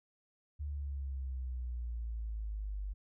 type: exponential sweep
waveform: sine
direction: down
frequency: 73.9 to 48.53 Hz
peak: -36 dBFS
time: 0.59-2.94 s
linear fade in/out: 20 ms
effects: none